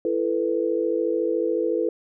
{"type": "chord", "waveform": "sine", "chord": "E suspended fourth", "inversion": "none", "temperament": "equal with one note detuned", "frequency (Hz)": [334.8, 440, 493.9], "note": ["E4", "A4", "B4"], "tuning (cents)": [27, 0, 0], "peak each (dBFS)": -25, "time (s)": [0.05, 1.89], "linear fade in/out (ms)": 2, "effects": []}